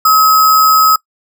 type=tone with sample-and-hold; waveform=sine; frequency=1279 Hz; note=D#6; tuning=47 cents sharp; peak=-5 dBFS; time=0.05-0.96 s; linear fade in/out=5 ms; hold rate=6300 Hz; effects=noise-tail reverb RT60 0.1 s tail -22 dB re dry